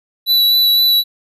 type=tone with vibrato; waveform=square; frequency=3951 Hz; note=B7; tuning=in tune; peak=-10 dBFS; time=0.26-1.04 s; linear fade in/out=50 ms; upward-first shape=sine; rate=3.9 Hz; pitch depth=13 cents each way; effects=none